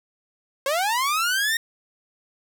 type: linear sweep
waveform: sawtooth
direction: up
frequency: 525 to 1864.7 Hz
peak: -17 dBFS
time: 0.66-1.57 s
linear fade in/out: 2 ms
effects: none